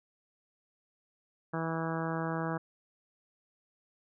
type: harmonic tone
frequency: 163.2 Hz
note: E3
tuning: 17 cents flat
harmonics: 1 / 2 / 3 / 4 / 5 / 6 / 7 / 8 / 9 / 10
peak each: -35 / -38 / -40 / -41 / -42 / -43 / -43 / -44 / -45 / -45 dBFS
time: 1.53-2.58 s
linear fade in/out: 10 ms
effects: none